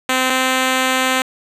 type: tone pair in turn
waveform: 5% pulse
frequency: 258.3 / 259.2 Hz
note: C4 / C4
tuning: -22 / -16 cents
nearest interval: unison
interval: 6 cents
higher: second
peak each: -3 dBFS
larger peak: neither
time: 0.09-0.3 / 0.3-1.22 s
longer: second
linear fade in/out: 2 ms
effects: low-pass 12000 Hz 12 dB/octave